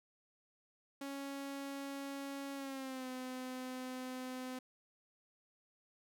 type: tone with pitch glide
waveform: sawtooth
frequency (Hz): 277.2 to 255.7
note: C#4 to C4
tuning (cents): 0 to -40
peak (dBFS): -38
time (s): 1.01-4.59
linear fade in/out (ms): 5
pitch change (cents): -140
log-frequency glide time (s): 2.55-3.08
effects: none